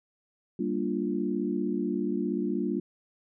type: chord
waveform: sine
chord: G minor seventh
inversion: none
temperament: equal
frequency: 196 / 233.1 / 293.7 / 349.2 Hz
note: G3 / Bb3 / D4 / F4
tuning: 0 / 0 / 0 / 0 cents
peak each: -32 dBFS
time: 0.59-2.8 s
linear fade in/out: 5 ms
effects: none